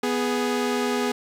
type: tone pair together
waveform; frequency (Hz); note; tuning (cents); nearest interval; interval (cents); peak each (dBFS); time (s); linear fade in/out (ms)
sawtooth; 247.2 / 415.3; B3 / G#4; +2 / 0; major sixth; 898; -21; 0.03-1.12; 5
effects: low-pass 9000 Hz 12 dB/octave + 8-bit